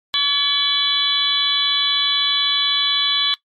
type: harmonic tone with a mistuned harmonic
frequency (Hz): 568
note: C#5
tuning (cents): +42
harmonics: 2 / 3 / 4 / 5 / 6 / 7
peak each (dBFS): -27 / -28 / -29 / -24 / -19 / -21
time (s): 0.14-3.34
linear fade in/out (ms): 0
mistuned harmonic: 5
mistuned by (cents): +120
effects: noise-tail reverb RT60 0.1 s tail -19 dB re dry + MP3 64 kbps